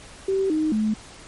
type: tone with pitch steps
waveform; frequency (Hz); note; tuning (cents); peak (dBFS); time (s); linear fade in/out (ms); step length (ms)
sine; 386.4 / 310.9 / 215.8; G4 / D#4 / A3; -25 / -1 / -33; -19; 0.28-0.94; 5; 220
effects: pink hiss -44 dBFS RMS until 1.27 s + MP3 48 kbps